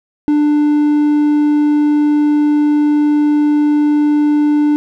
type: tone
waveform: triangle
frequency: 296.5 Hz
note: D4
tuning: 17 cents sharp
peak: -7 dBFS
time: 0.28-4.76 s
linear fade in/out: 0 ms
effects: none